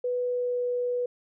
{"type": "tone with pitch glide", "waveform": "sine", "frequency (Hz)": [493.9, 490.8], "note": ["B4", "B4"], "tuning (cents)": [0, -11], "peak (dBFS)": -25, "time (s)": [0.04, 1.06], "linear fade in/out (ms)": 5, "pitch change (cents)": -11, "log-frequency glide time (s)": [0.2, 0.62], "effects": []}